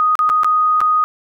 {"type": "tone with dropouts", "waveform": "sine", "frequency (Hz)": 1244.5, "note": "D#6", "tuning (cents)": 0, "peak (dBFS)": -11, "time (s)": [0, 1.04], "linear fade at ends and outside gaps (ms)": 0, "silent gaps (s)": [[0.154, 0.191], [0.292, 0.299], [0.434, 0.445], [0.805, 0.814]], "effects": []}